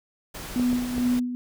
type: noise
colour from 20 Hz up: pink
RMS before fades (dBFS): -37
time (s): 0.34-1.2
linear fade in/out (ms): 10
type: tone with tremolo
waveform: sine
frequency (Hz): 246.9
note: B3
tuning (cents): 0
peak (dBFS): -19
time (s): 0.56-1.35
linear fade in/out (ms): 0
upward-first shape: sine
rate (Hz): 2.3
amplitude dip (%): 65
type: clicks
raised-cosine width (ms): 2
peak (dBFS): -19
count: 3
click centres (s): 0.597 / 0.73 / 0.981
effects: none